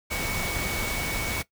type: tone in noise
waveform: sine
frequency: 2236 Hz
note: C#7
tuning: 14 cents sharp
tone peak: -32 dBFS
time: 0.1-1.43 s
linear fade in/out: 20 ms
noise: pink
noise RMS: -30 dBFS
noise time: 0.1-1.43 s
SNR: -5 dB
effects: noise-tail reverb RT60 0.1 s tail -17 dB re dry